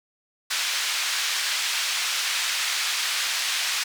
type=band-pass noise; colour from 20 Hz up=white; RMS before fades=-26 dBFS; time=0.5-3.84 s; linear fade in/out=10 ms; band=1500 to 4900 Hz; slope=12 dB/octave; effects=none